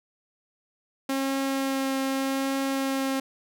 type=tone with vibrato; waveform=sawtooth; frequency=269.7 Hz; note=C#4; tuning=47 cents flat; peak=-21 dBFS; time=1.09-3.2 s; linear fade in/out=5 ms; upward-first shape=triangle; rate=0.83 Hz; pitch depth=12 cents each way; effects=none